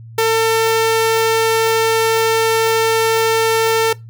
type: tone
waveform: sawtooth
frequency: 449 Hz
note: A4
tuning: 35 cents sharp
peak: -8 dBFS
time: 0.18-3.93 s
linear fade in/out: 5 ms
effects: noise-tail reverb RT60 0.2 s tail -21 dB re dry + added 114 Hz sine -33 dBFS peak until 4.09 s